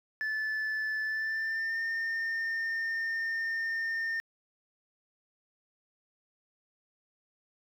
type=tone with pitch glide; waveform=sine; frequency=1743 to 1816 Hz; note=A6 to A#6; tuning=-17 to -46 cents; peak=-27 dBFS; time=0.21-4.2 s; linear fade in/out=0 ms; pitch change=+71 cents; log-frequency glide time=1.03-1.81 s; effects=tanh soft clip ceiling -29 dBFS + 10-bit